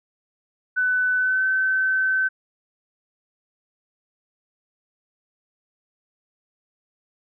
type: tone with pitch glide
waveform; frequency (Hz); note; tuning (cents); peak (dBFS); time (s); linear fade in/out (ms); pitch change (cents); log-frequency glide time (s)
sine; 1500 to 1532.4; F#6 to G6; +23 to -40; -18; 0.76-2.29; 20; +37; 1.15-1.46
effects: none